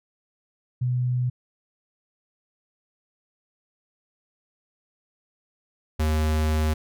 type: tone pair in turn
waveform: sine / square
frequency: 124.7 / 77.56 Hz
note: B2 / D#2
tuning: +17 / -5 cents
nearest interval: minor sixth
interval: 822 cents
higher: first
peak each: -21 dBFS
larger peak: neither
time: 0.81-1.3 / 5.99-6.74 s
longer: second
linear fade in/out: 10 ms
effects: none